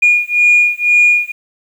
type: beating tone pair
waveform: sine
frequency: 2434 / 2436 Hz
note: D#7 / D#7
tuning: -39 / -37 cents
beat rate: 2 Hz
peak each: -10 dBFS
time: 0.02-1.32 s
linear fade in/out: 10 ms
effects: tanh soft clip ceiling -2 dBFS + 7-bit